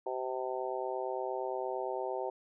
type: harmonic tone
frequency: 128.7 Hz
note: C3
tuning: 28 cents flat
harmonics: 3 / 4 / 5 / 6 / 7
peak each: -38 / -39 / -40 / -41 / -41 dBFS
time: 0.06-2.3 s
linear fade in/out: 5 ms
effects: none